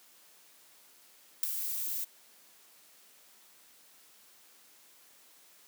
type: noise with ADSR envelope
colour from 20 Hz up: violet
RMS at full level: -24 dBFS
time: 1.43-2.05 s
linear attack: 4 ms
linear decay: 8 ms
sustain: -11 dB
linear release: 16 ms
effects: white hiss -60 dBFS RMS until 5.67 s + high-pass 200 Hz 12 dB/octave